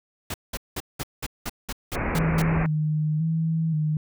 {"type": "noise bursts", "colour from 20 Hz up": "pink", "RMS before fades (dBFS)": -30, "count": 10, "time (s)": [0.3, 2.42], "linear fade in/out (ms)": 5, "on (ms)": 41, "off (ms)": 190}
{"type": "low-pass noise", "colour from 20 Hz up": "pink", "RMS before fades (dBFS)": -27, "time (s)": [1.95, 2.66], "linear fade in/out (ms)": 0, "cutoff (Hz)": 2500, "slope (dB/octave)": 96}
{"type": "tone with vibrato", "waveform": "sine", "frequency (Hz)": 157.6, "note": "D#3", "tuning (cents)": 23, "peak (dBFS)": -21, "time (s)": [2.15, 3.97], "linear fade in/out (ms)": 2, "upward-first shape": "square", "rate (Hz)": 0.95, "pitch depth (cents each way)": 46}
{"effects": []}